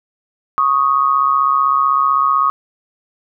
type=tone pair together; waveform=sine; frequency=1108.7 / 1244.5 Hz; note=C#6 / D#6; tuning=0 / 0 cents; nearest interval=major second; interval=200 cents; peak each=-14 dBFS; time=0.58-2.5 s; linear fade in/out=0 ms; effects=none